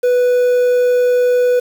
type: tone with quantisation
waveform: triangle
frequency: 493.9 Hz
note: B4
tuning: in tune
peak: -8 dBFS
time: 0.03-1.6 s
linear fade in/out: 10 ms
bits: 6
effects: none